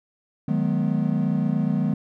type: chord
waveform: triangle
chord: G# minor seventh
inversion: second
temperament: equal with one note detuned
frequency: 155.56 / 185 / 212.6 / 246.9 Hz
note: D#3 / F#3 / G#3 / B3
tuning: 0 / 0 / +41 / 0 cents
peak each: -23 / -24 / -23 / -25 dBFS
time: 0.48-1.94 s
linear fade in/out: 5 ms
effects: none